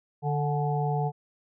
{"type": "harmonic tone with a mistuned harmonic", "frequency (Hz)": 146.83, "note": "D3", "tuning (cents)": 0, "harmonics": [1, 3, 5, 6], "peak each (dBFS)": [-26, -33, -31, -35], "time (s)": [0.22, 1.12], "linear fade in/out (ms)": 50, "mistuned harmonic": 6, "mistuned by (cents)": -44, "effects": []}